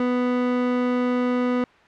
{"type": "tone", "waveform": "30% pulse", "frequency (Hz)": 247.9, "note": "B3", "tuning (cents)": 7, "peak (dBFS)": -17, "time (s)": [0, 1.64], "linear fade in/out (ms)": 2, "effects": ["white hiss -52 dBFS RMS until 1.87 s", "low-pass 2000 Hz 12 dB/octave"]}